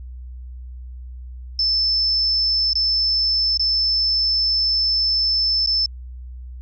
sine tone with dropouts, 5274 Hz, E8, in tune, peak -16 dBFS, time 1.59-5.86 s, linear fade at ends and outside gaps 2 ms, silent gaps 2.733-2.754 / 3.574-3.595 / 5.662-5.672 s, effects added 62 Hz sine -32 dBFS peak until 6.61 s

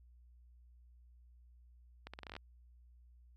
accelerating click train, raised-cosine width 0.3 ms, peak -30 dBFS, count 10, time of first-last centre 2.07-2.365 s, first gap 66 ms, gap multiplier 0.81, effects added 60 Hz sine -59 dBFS peak until 3.36 s

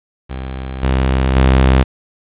sawtooth tone with level steps, 65.41 Hz, C2, in tune, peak -19 / -8 / -4 dBFS, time 0.29-1.84 s, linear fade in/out 20 ms, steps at 0.83 / 1.36 s, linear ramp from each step 5 ms, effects resampled to 8000 Hz + 7-bit

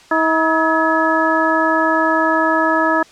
harmonic tone with a mistuned harmonic, 320.2 Hz, D#4, 50 cents sharp, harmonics 1 / 2 / 3 / 4 / 5, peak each -19 / -19 / -19 / -19 / -19 dBFS, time 0.11-3.03 s, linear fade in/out 5 ms, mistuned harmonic 5, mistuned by +94 cents, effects white hiss -45 dBFS RMS until 3.11 s + low-pass 6000 Hz 12 dB/octave

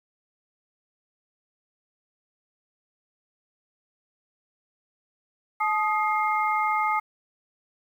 sine tone cluster, 860 / 1247 / 2122 Hz, A5 / D#6 / C7, -40 / +3 / +24 cents, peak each -25 / -25 / -29 dBFS, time 5.6-7 s, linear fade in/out 10 ms, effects 9-bit

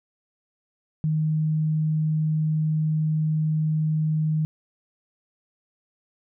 sine tone, 155.6 Hz, D#3, in tune, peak -20 dBFS, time 1.04-4.45 s, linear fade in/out 0 ms, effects none

